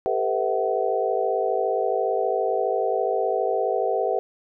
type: tone cluster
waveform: sine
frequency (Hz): 397.1 / 451.9 / 504 / 655 / 752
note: G4 / A4 / B4 / E5 / F#5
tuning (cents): +22 / +46 / +35 / -11 / +28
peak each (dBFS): -27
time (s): 0.06-4.19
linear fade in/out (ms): 0
effects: none